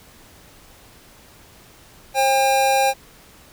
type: tone pair together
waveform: square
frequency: 535.9 / 803 Hz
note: C5 / G5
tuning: +41 / +41 cents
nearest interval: perfect fifth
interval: 700 cents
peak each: -21 / -17 dBFS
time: 2.14-2.94 s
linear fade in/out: 50 ms
effects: pink hiss -48 dBFS RMS until 3.52 s